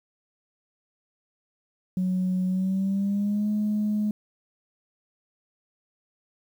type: tone with pitch glide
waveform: sine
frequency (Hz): 184.4 to 210.6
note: F#3 to G#3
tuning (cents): -6 to +24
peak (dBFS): -21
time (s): 1.97-4.11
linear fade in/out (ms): 2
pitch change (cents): +230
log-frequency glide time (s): 2.47-3.49
effects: tanh soft clip ceiling -19 dBFS + 9-bit